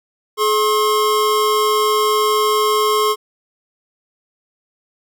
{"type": "tone pair together", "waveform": "square", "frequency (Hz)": [426.2, 1074], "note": ["G#4", "C6"], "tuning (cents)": [45, 45], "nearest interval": "octave + major third", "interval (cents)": 1600, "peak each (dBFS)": -17, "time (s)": [0.37, 3.16], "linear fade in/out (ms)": 50, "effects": []}